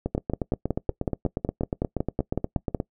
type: two click trains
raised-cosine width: 2 ms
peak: -12 / -11 dBFS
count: 24 / 15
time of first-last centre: 0.06-2.801 / 0.15-2.747 s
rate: 8.39 / 5.39 Hz
effects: noise-tail reverb RT60 0.1 s tail -22 dB re dry